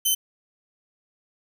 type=tone; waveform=10% pulse; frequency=3065 Hz; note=G7; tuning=40 cents flat; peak=-11 dBFS; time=0.05-0.15 s; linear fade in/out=10 ms; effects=none